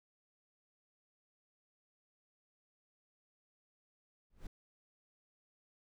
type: noise with exponential growth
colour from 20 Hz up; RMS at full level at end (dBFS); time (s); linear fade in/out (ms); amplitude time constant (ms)
brown; -38; 4.3-4.47; 5; 35
effects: none